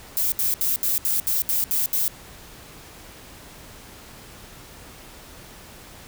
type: noise bursts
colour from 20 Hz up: violet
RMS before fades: -22 dBFS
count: 9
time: 0.17-2.08 s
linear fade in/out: 0 ms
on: 150 ms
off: 70 ms
effects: pink hiss -44 dBFS RMS until 6.07 s